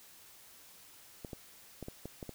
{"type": "clicks", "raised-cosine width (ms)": 2, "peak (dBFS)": -28, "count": 7, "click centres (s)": [1.248, 1.332, 1.827, 1.884, 2.056, 2.228, 2.293], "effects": ["white hiss -57 dBFS RMS until 2.34 s"]}